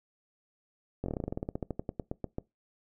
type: slowing click train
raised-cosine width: 2 ms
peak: -20 dBFS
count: 22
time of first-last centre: 1.04-2.384 s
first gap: 21 ms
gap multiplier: 1.1
effects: noise-tail reverb RT60 0.2 s tail -22 dB re dry